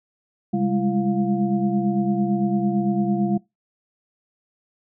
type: tone cluster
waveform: sine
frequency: 133.4 / 200 / 208.9 / 338.9 / 705 Hz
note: C3 / G3 / G#3 / E4 / F5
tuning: +34 / +35 / +10 / +48 / +16 cents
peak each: -30 / -21 / -26 / -26 / -30 dBFS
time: 0.53-3.38 s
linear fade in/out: 10 ms
effects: noise-tail reverb RT60 0.2 s tail -22 dB re dry